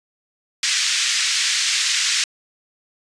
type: band-pass noise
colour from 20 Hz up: white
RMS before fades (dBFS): -20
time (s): 0.63-2.24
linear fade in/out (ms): 2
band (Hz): 1700 to 6800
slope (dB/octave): 24
effects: resampled to 22050 Hz